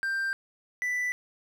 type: tone pair in turn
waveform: triangle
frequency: 1575 / 1982.1 Hz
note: G6 / B6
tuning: +8 / +6 cents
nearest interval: major third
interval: 398 cents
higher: second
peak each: -25 dBFS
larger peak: neither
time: 0.03-0.33 / 0.82-1.12 s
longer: neither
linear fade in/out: 0 ms
effects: none